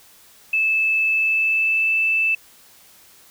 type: tone with pitch glide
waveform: sine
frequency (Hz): 2621 to 2639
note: E7 to E7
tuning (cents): -11 to +1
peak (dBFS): -16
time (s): 0.53-2.35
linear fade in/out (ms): 5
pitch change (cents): +12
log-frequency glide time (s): 1.1-1.95
effects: white hiss -50 dBFS RMS until 3.3 s